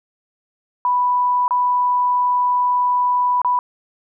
sine tone with dropouts, 987.8 Hz, B5, in tune, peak -14 dBFS, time 0.85-3.59 s, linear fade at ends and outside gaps 1 ms, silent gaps 1.48-1.508 / 3.417-3.447 s, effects none

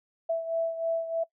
sine beating tone pair, 659.3 / 662.5 Hz, E5 / E5, 0 / +9 cents, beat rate 3.2 Hz, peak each -27 / -33 dBFS, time 0.29-1.24 s, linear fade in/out 10 ms, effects noise-tail reverb RT60 0.1 s tail -22 dB re dry

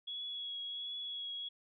sine tone with vibrato, 3351 Hz, G#7, 15 cents sharp, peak -39 dBFS, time 0.07-1.49 s, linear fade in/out 10 ms, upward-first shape triangle, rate 1.4 Hz, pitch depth 21 cents each way, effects none

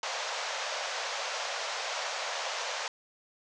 pink band-pass noise, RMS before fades -35 dBFS, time 0.03-2.88 s, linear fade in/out 2 ms, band 520 to 6800 Hz, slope 48 dB/octave, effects none

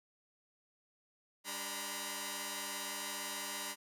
5% pulse tone cluster, 200.9 / 292.6 / 950 / 1021 Hz, G3 / D4 / A#5 / C6, +43 / -6 / +33 / -43 cents, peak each -37 / -36 / -30 / -33 dBFS, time 1.44-3.76 s, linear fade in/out 50 ms, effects none

